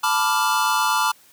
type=chord; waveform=square; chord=B half-diminished seventh; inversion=third; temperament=equal; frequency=880 / 987.8 / 1174.7 / 1396.9 Hz; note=A5 / B5 / D6 / F6; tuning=0 / 0 / 0 / 0 cents; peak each=-24 / -24 / -24 / -25 dBFS; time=0.03-1.12 s; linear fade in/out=10 ms; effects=white hiss -53 dBFS RMS until 1.32 s + high-pass 80 Hz 12 dB/octave